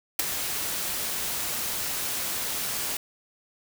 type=noise with ADSR envelope; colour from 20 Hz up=white; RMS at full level=-20 dBFS; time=0.19-2.97 s; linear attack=5 ms; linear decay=14 ms; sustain=-10 dB; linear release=3 ms; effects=none